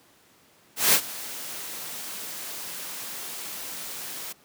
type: noise with ADSR envelope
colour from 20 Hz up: white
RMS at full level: -17 dBFS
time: 0.76-4.33 s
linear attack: 170 ms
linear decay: 75 ms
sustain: -19 dB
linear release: 11 ms
effects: pink hiss -58 dBFS RMS until 4.44 s + high-pass 150 Hz 12 dB/octave